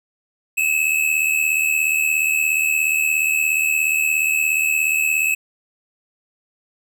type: tone pair together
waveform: square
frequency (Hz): 2559 / 2636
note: D#7 / E7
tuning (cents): +48 / -1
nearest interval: minor second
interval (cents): 51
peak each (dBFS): -20 / -20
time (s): 0.57-5.35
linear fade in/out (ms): 10
effects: none